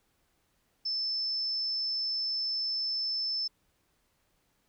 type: tone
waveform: sine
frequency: 5274 Hz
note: E8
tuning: in tune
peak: -29 dBFS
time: 0.85-3.48 s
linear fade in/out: 10 ms
effects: pink hiss -73 dBFS RMS until 4.68 s